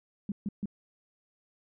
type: tone bursts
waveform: sine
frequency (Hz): 202.1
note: G#3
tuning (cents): -47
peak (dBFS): -29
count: 3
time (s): 0.29-0.657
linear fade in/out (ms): 2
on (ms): 29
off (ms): 140
effects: none